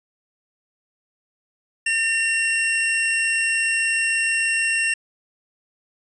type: tone pair together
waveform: square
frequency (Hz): 1806.6 / 2743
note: A6 / F7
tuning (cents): +45 / -32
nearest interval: perfect fifth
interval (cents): 723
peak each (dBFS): -24 / -21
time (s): 1.86-4.94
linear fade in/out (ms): 5
effects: resampled to 24000 Hz